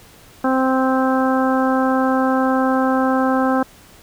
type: harmonic tone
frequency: 261.6 Hz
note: C4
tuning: in tune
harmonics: 1 / 2 / 3 / 4 / 5 / 6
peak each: -17 / -21 / -22 / -25 / -25 / -28 dBFS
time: 0.44-3.63 s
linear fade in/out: 5 ms
effects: pink hiss -46 dBFS RMS until 4.02 s